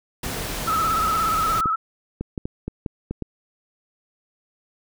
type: noise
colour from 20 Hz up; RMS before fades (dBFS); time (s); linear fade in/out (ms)
pink; -29; 0.23-1.61; 5
type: tone with vibrato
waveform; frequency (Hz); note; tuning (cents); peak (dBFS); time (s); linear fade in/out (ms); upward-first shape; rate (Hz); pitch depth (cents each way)
sine; 1300; E6; -24; -19; 0.67-1.76; 10; square; 17; 41
type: clicks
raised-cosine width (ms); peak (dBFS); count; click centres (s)
3; -14; 8; 1.658 / 2.21 / 2.378 / 2.455 / 2.68 / 2.862 / 3.11 / 3.223
effects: none